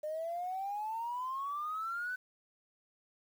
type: exponential sweep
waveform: sine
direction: up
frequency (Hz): 602 to 1520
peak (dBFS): -34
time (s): 0.03-2.16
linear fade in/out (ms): 10
effects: tanh soft clip ceiling -31 dBFS + 10-bit